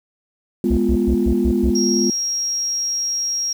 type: chord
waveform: sine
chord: F diminished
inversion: first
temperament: equal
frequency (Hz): 207.7 / 246.9 / 349.2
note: Ab3 / Cb4 / F4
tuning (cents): 0 / 0 / 0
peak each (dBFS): -19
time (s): 0.64-2.1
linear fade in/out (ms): 2
type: tone bursts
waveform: sine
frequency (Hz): 65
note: C2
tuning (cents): -11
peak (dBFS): -15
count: 6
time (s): 0.7-1.706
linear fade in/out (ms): 10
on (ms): 76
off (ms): 110
type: tone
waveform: sine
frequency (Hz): 5610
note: F8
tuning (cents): +7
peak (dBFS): -19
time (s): 1.75-3.53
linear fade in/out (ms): 5
effects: tanh soft clip ceiling -7 dBFS + 7-bit